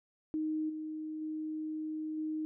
sine tone with level steps, 311.1 Hz, D#4, in tune, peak -31 / -37 / -35 / -33 dBFS, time 0.34-2.45 s, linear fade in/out 0 ms, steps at 0.69 / 1.21 / 2.17 s, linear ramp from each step 10 ms, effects none

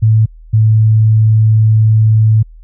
sine tone pair in turn, 110 / 109.55 Hz, A2 / A2, 0 / -7 cents, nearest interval unison, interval 7 cents, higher first, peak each -5 dBFS, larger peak neither, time 0.02-0.26 / 0.53-2.43 s, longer second, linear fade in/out 10 ms, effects added 40 Hz sine -33 dBFS peak until 2.63 s

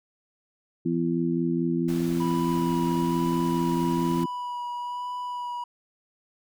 harmonic tone, 84.6 Hz, E2, 45 cents sharp, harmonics 2 / 3 / 4, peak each -27 / -27 / -27 dBFS, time 0.85-4.26 s, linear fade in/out 10 ms
pink noise, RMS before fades -41 dBFS, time 1.88-4.24 s, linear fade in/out 5 ms
triangle tone with vibrato, 978 Hz, B5, 17 cents flat, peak -28 dBFS, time 2.2-5.64 s, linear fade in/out 5 ms, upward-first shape sine, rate 1.1 Hz, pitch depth 16 cents each way
effects none

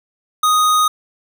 square tone, 1244.5 Hz, D#6, in tune, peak -12 dBFS, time 0.43-0.88 s, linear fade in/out 5 ms, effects none

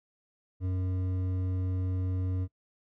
sine tone with hard clipping, 92.5 Hz, F#2, in tune, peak -30 dBFS, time 0.6-2.48 s, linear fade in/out 50 ms, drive 9 dB, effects noise-tail reverb RT60 0.1 s tail -20 dB re dry

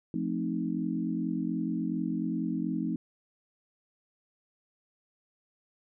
sine chord, F dominant seventh, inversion none, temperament equal with one note detuned, 174.61 / 218.9 / 261.6 / 311.1 Hz, F3 / A3 / C4 / Eb4, 0 / -9 / 0 / 0 cents, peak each -34 dBFS, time 0.14-2.96 s, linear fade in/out 2 ms, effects none

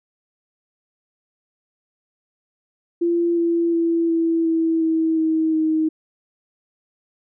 sine tone with pitch steps, 341.8 / 337.9 / 334 / 330.2 / 326.4 / 322.6 / 318.9 / 315.2 Hz, F4 / E4 / E4 / E4 / E4 / E4 / D#4 / D#4, -37 / +43 / +23 / +3 / -17 / -37 / +43 / +23 cents, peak -16 dBFS, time 3.01-5.89 s, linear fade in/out 10 ms, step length 360 ms, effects none

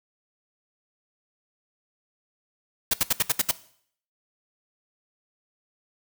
white noise bursts, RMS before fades -21 dBFS, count 7, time 2.91-3.513 s, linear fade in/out 5 ms, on 27 ms, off 69 ms, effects noise-tail reverb RT60 0.6 s tail -18 dB re dry

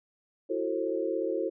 sine chord, F# half-diminished seventh, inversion third, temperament just, 333 / 370 / 444 / 532.8 Hz, E4 / F#4 / A4 / C5, +18 / 0 / +16 / +31 cents, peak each -33 dBFS, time 0.49-1.5 s, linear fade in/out 20 ms, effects none

